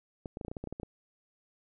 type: clicks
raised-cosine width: 2 ms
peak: -25 dBFS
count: 12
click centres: 0.258 / 0.371 / 0.412 / 0.449 / 0.482 / 0.515 / 0.568 / 0.64 / 0.673 / 0.726 / 0.799 / 0.832 s
effects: none